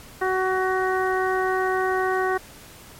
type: harmonic tone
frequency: 374.7 Hz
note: F#4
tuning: 22 cents sharp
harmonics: 1 / 2 / 3 / 4 / 5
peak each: -23 / -26 / -28 / -29 / -30 dBFS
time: 0.21-2.38 s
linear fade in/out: 10 ms
effects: pink hiss -45 dBFS RMS until 2.99 s + MP3 64 kbps